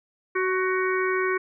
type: harmonic tone with a mistuned harmonic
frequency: 373.9 Hz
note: F#4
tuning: 18 cents sharp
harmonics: 1 / 3 / 4 / 5 / 6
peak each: -24 / -29 / -30 / -31 / -32 dBFS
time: 0.35-1.38 s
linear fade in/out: 10 ms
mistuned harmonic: 3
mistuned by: -21 cents
effects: none